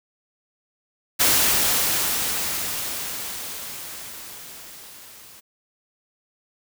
white noise with level ramp, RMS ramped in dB -17 to -46 dBFS, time 1.19-5.41 s, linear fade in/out 20 ms, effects none

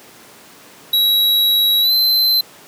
square tone with pitch glide, 3874 to 4083 Hz, B7 to C8, -34 to -43 cents, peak -12 dBFS, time 0.93-2.41 s, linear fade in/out 5 ms, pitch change +91 cents, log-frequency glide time 1.81-1.92 s, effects pink hiss -42 dBFS RMS until 2.67 s + high-pass 200 Hz 12 dB/octave

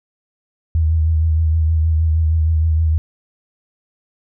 sine tone with vibrato, 79.8 Hz, D#2, 44 cents sharp, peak -12 dBFS, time 0.75-2.98 s, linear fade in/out 0 ms, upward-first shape triangle, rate 6.4 Hz, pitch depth 49 cents each way, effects none

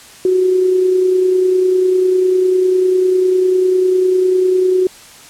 sine tone with amplitude modulation, 370 Hz, F#4, in tune, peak -8 dBFS, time 0.25-4.87 s, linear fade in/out 2 ms, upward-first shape sine, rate 30 Hz, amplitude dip 35%, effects white hiss -39 dBFS RMS until 5.29 s + low-pass 10000 Hz 12 dB/octave

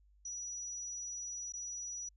sine tone with dropouts, 5860 Hz, F#8, 18 cents flat, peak -40 dBFS, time 0.25-2.09 s, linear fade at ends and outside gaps 5 ms, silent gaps 1.523-1.536 s, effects added 50 Hz sine -63 dBFS peak until 2.16 s

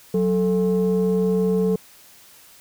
sine tone pair together, 185 / 440 Hz, F#3 / A4, 0 / 0 cents, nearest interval octave + minor third, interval 1500 cents, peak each -18 dBFS, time 0.14-1.76 s, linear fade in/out 5 ms, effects tanh soft clip ceiling -13 dBFS + white hiss -49 dBFS RMS until 2.6 s

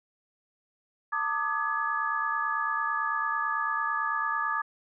sine tone cluster, 901 / 1181 / 1250 / 1691 Hz, A5 / D6 / D#6 / G#6, +41 / +9 / +8 / +31 cents, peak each -35 / -30 / -33 / -31 dBFS, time 1.12-4.62 s, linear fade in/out 10 ms, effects none

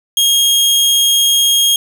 sawtooth tone, 3254 Hz, G#7, 36 cents flat, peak -6 dBFS, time 0.17-1.76 s, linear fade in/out 2 ms, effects none

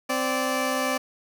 15% pulse tone pair together, 259.6 / 583.2 Hz, C4 / D5, -13 / -12 cents, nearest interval octave + major second, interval 1401 cents, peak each -20 dBFS, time 0.09-0.98 s, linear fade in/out 10 ms, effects none

